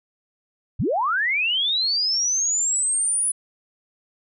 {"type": "linear sweep", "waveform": "sine", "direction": "up", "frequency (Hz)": [61.74, 10000], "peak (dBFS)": -19, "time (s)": [0.79, 3.32], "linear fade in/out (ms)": 10, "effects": []}